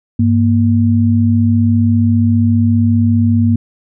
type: tone pair together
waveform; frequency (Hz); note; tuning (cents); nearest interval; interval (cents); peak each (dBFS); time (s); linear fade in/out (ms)
sine; 99.87 / 234.8; G2 / A#3; +33 / +13; octave + minor third; 1480; -11; 0.19-3.56; 5
effects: none